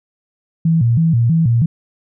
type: tone with vibrato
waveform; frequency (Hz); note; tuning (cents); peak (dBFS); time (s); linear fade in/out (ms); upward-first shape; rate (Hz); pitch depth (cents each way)
sine; 138.59; C#3; 0; -10; 0.65-1.66; 5; square; 3.1; 290
effects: none